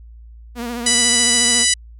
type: tone with vibrato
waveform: sawtooth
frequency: 238.3 Hz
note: A#3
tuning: 38 cents sharp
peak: -20 dBFS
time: 0.55-1.66 s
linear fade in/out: 50 ms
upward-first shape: triangle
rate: 14 Hz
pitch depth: 62 cents each way
type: harmonic tone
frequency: 987.8 Hz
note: B5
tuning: in tune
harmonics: 2 / 3 / 4 / 5 / 6 / 7 / 8 / 9 / 10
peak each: -22 / -22 / -22 / -22 / -22 / -22 / -22 / -22 / -22 dBFS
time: 0.86-1.74 s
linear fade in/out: 5 ms
effects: added 57 Hz sine -37 dBFS peak until 1.99 s